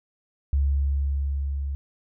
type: tone with level ramp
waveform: sine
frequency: 69.7 Hz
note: C#2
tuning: 10 cents sharp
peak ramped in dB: -18 to -26 dBFS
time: 0.53-1.75 s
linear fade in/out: 0 ms
effects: none